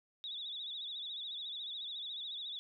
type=tone with vibrato; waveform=sine; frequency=3619 Hz; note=A7; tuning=48 cents sharp; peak=-40 dBFS; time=0.24-2.59 s; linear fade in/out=0 ms; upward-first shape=sine; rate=14 Hz; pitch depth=110 cents each way; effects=none